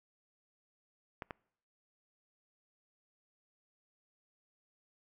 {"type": "clicks", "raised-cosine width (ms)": 0.5, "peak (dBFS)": -25, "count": 2, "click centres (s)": [1.222, 1.308], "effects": ["noise-tail reverb RT60 0.7 s tail -26 dB re dry"]}